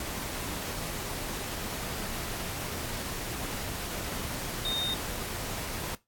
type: tone in noise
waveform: sine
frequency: 3681 Hz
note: A#7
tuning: 23 cents flat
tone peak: -29 dBFS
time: 4.65-4.94 s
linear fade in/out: 2 ms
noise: pink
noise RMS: -36 dBFS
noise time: 0-5.95 s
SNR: +4 dB
effects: noise-tail reverb RT60 0.2 s tail -18 dB re dry + AAC 64 kbps